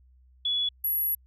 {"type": "tone pair in turn", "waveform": "sine", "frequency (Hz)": [3400, 11436], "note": ["G#7", "F9"], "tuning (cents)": [40, 40], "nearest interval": "octave + major sixth", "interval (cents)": 2100, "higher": "second", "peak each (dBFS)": -24, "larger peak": "neither", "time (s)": [[0.45, 0.69], [0.84, 1.15]], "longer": "second", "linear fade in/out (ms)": 5, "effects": ["added 63 Hz sine -55 dBFS peak until 1.26 s"]}